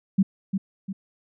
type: tone with echo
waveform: sine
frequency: 192.8 Hz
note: G3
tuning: 28 cents flat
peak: -14 dBFS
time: 0.18-0.23 s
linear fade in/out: 10 ms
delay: 350 ms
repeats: 2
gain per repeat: -7 dB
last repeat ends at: 0.93 s
effects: none